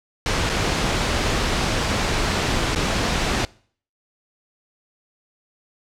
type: noise with dropouts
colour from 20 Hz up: pink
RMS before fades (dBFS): -21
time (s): 0.26-3.45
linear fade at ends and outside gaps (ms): 1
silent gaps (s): 0.493-0.497 / 2.749-2.759
effects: noise-tail reverb RT60 0.5 s tail -23 dB re dry + low-pass 6000 Hz 12 dB/octave